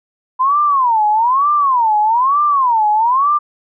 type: tone with vibrato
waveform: sine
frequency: 1000 Hz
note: B5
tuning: 21 cents sharp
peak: -10 dBFS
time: 0.39-3.39 s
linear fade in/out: 20 ms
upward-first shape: sine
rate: 1.1 Hz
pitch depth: 300 cents each way
effects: none